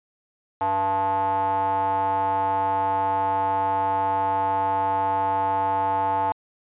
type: tone with band-pass filter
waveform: square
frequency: 97 Hz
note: G2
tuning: 18 cents flat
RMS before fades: -23 dBFS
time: 0.61-6.32 s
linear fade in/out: 0 ms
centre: 850 Hz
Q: 8.4
effects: resampled to 8000 Hz